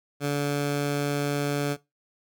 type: tone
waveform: 15% pulse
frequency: 144 Hz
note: D3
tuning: 34 cents flat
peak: -18 dBFS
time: 0.2-1.77 s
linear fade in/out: 50 ms
effects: noise-tail reverb RT60 0.2 s tail -19 dB re dry